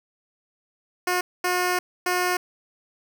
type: tone bursts at uneven times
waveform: 10% pulse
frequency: 360 Hz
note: F#4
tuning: 47 cents flat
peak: -13 dBFS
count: 3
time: 1.07-1.21 / 1.44-1.79 / 2.06-2.37 s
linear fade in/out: 5 ms
effects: none